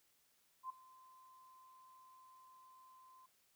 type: tone with ADSR envelope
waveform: sine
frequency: 1036 Hz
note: C6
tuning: 17 cents flat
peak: -40 dBFS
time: 0.63-3.26 s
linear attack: 67 ms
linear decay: 8 ms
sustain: -20 dB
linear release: 4 ms
effects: white hiss -75 dBFS RMS until 3.55 s